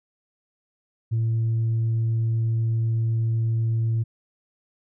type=tone; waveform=sine; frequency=113.5 Hz; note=A#2; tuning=46 cents flat; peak=-18 dBFS; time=1.11-4.04 s; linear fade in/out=20 ms; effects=tanh soft clip ceiling -18 dBFS